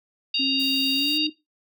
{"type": "harmonic tone", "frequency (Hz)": 932.3, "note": "A#5", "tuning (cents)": 0, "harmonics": [3, 4, 5], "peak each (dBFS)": [-24, -25, -26], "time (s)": [0.34, 1.27], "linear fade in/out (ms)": 5}
{"type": "tone with pitch glide", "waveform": "sine", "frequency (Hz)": [270, 304.8], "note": ["C#4", "D#4"], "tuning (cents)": [-45, -36], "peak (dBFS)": -26, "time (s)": [0.39, 1.3], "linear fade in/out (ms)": 10, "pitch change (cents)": 209, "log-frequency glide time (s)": [0.94, 1.17]}
{"type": "noise", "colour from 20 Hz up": "blue", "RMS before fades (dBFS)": -39, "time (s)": [0.59, 1.18], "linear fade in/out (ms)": 10}
{"effects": ["noise-tail reverb RT60 0.2 s tail -17 dB re dry"]}